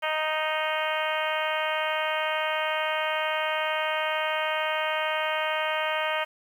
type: harmonic tone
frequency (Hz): 311.1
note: D#4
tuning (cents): 0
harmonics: 2 / 3 / 4 / 5 / 6 / 7 / 8 / 9 / 10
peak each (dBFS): -30 / -32 / -33 / -34 / -35 / -35 / -36 / -37 / -37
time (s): 0.02-6.25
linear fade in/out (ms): 20
effects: 9-bit